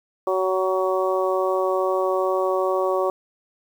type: harmonic tone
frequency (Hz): 187.4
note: F#3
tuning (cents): +22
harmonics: 2 / 3 / 4 / 5 / 6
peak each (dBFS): -23 / -23 / -29 / -31 / -27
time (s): 0.27-3.1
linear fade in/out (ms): 2
effects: 8-bit